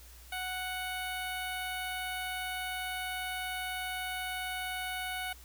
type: tone with notch filter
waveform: 10% pulse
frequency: 740 Hz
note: F#5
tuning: in tune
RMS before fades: -37 dBFS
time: 0.32-5.33 s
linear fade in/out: 5 ms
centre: 5200 Hz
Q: 1.2
effects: added 60 Hz sine -52 dBFS peak until 5.44 s + white hiss -56 dBFS RMS until 5.44 s